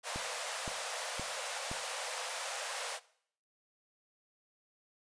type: high-pass noise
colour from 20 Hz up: pink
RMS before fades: -39 dBFS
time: 0.03-3 s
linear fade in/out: 50 ms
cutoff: 480 Hz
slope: 96 dB/octave
type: click train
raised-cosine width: 3 ms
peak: -28 dBFS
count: 4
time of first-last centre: 0.16-1.714 s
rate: 1.93 Hz
effects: noise-tail reverb RT60 0.6 s tail -19 dB re dry + resampled to 22050 Hz